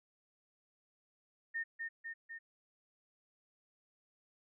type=tone with echo; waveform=sine; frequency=1829 Hz; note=A#6; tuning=33 cents flat; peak=-35 dBFS; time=1.54-1.64 s; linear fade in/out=20 ms; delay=250 ms; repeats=3; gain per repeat=-3 dB; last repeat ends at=2.39 s; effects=none